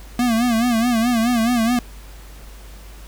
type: tone with vibrato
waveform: square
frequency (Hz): 234.8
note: A#3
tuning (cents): +13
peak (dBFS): -16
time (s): 0.19-1.79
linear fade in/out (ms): 2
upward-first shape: sine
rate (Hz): 4.7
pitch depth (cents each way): 100
effects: added 50 Hz sine -37 dBFS peak until 3.07 s + pink hiss -45 dBFS RMS until 3.07 s